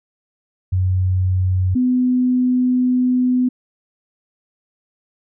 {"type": "tone pair in turn", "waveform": "sine", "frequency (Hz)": [92.6, 251.3], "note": ["F#2", "B3"], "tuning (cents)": [2, 30], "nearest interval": "octave + perfect fourth", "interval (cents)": 1728, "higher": "second", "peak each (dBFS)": [-14, -13], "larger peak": "second", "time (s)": [[0.72, 1.75], [1.75, 3.49]], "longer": "second", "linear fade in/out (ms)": 10, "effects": []}